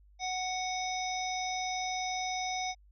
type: harmonic tone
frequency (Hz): 741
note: F#5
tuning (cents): +2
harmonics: 1 / 3 / 5 / 7 / 8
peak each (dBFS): -34 / -39 / -42 / -42 / -42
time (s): 0.19-2.75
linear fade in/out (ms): 50
effects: added 50 Hz sine -57 dBFS peak until 2.91 s